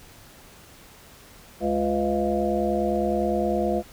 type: harmonic tone with a mistuned harmonic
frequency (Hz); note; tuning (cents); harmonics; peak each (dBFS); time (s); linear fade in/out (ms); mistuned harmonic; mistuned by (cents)
69.7; C#2; +10; 1 / 3 / 5 / 7 / 9 / 10; -34 / -27 / -27 / -28 / -29 / -28; 1.6-3.83; 50; 7; +48
effects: pink hiss -49 dBFS RMS until 3.92 s